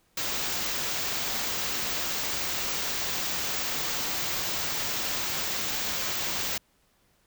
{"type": "band-stop noise", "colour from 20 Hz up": "white", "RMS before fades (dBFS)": -30, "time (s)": [0.17, 6.58], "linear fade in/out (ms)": 5, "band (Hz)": [7500, 15000], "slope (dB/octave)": 48, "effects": ["pink hiss -67 dBFS RMS until 7.26 s"]}